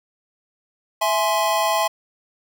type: chord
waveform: square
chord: E augmented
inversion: none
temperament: equal with one note detuned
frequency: 659.3 / 838.8 / 1046.5 Hz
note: E5 / G#5 / B#5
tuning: 0 / +17 / 0 cents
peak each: -23 dBFS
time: 1.01-1.88 s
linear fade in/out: 10 ms
effects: none